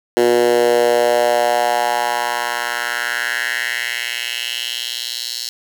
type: tone with high-pass filter sweep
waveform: 10% pulse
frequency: 120 Hz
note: B2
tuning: 49 cents flat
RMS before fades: -18 dBFS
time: 0.17-5.49 s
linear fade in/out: 0 ms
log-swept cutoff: 360 to 4500 Hz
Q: 3
effects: none